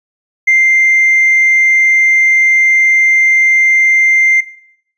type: tone with hard clipping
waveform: triangle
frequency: 2093 Hz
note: C7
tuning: in tune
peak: -5 dBFS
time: 0.47-4.41 s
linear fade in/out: 10 ms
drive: 2 dB
effects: noise-tail reverb RT60 0.7 s tail -19 dB re dry + resampled to 22050 Hz